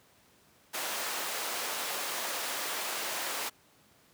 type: high-pass noise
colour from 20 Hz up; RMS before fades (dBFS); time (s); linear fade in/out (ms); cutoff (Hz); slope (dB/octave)
pink; -35; 0.73-3.5; 20; 610; 12
effects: pink hiss -63 dBFS RMS until 4.13 s + high-pass 100 Hz 12 dB/octave